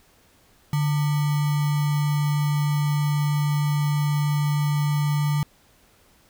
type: tone with sample-and-hold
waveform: sine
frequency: 146.83 Hz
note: D3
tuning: in tune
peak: -19 dBFS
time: 0.73-5.43 s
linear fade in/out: 2 ms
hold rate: 1050 Hz
effects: pink hiss -58 dBFS RMS until 6.29 s